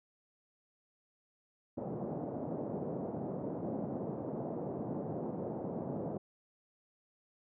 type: band-pass noise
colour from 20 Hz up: pink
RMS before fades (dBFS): -39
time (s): 1.77-6.18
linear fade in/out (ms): 10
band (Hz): 140 to 690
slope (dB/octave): 24
effects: none